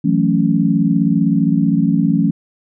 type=chord; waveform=sine; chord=F# minor seventh; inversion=third; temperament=equal with one note detuned; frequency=164.81 / 184.25 / 220 / 277.2 Hz; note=E3 / F#3 / A3 / C#4; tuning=0 / -7 / 0 / 0 cents; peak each=-17 dBFS; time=0.04-2.31 s; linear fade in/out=10 ms; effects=none